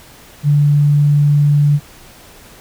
sine tone, 145.8 Hz, D3, 12 cents flat, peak -8 dBFS, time 0.43-1.8 s, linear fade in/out 50 ms, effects pink hiss -41 dBFS RMS until 2.6 s

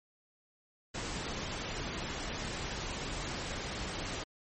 pink noise, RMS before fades -38 dBFS, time 0.94-4.24 s, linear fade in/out 10 ms, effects MP3 32 kbps

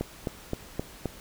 click train, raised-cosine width 2 ms, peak -15 dBFS, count 5, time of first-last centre 0.01-1.057 s, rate 3.82 Hz, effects pink hiss -48 dBFS RMS until 1.2 s

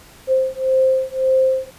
sine beating tone pair, 523.3 / 525.1 Hz, C5 / C5, 0 / +6 cents, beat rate 1.8 Hz, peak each -17 dBFS, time 0.27-1.71 s, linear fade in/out 50 ms, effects pink hiss -45 dBFS RMS until 1.78 s + resampled to 32000 Hz

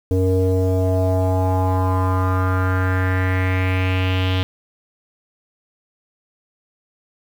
square tone with low-pass filter sweep, 93 Hz, F#2, 9 cents sharp, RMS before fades -18 dBFS, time 0.11-4.43 s, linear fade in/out 0 ms, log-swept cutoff 420 to 3300 Hz, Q 4.2, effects 7-bit

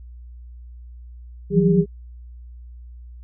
sine tone cluster, 162.4 / 175.7 / 186.5 / 404.3 Hz, E3 / F3 / F#3 / G#4, -26 / +11 / +14 / -46 cents, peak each -19 dBFS, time 1.5-1.86 s, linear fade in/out 50 ms, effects added 60 Hz sine -37 dBFS peak until 3.23 s

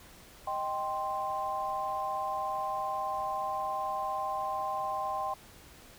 sine chord, C minor, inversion first, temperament equal, 622.3 / 784 / 1046.5 Hz, Eb5 / G5 / C6, 0 / 0 / 0 cents, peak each -39 / -34 / -34 dBFS, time 0.47-5.34 s, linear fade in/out 5 ms, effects pink hiss -54 dBFS RMS until 5.98 s

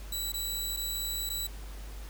15% pulse tone with dropouts, 3943 Hz, B7, 4 cents flat, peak -25 dBFS, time 0.12-1.47 s, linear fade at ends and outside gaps 5 ms, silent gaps 0.321-0.339 / 0.765-0.771 / 1.293-1.299 s, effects added 50 Hz sine -40 dBFS peak until 2.09 s + pink hiss -51 dBFS RMS until 2.09 s

